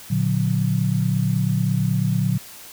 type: chord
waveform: sine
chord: Bb augmented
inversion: none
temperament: just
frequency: 116.54 / 145.68 / 182.1 Hz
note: Bb2 / D3 / F#3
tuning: 0 / -14 / -27 cents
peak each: -22 dBFS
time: 0.1-2.38 s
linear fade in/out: 10 ms
effects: white hiss -41 dBFS RMS until 2.72 s